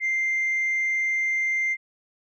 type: tone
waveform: sine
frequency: 2093 Hz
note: C7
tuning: in tune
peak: -20 dBFS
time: 0-1.77 s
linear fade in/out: 50 ms
effects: tanh soft clip ceiling -19 dBFS